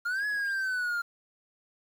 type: linear two-way sweep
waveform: triangle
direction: up then down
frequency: 1389 to 1700 to 1389 Hz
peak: -26 dBFS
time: 0.05-1.02 s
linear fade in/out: 10 ms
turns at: 0.26 s
effects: 9-bit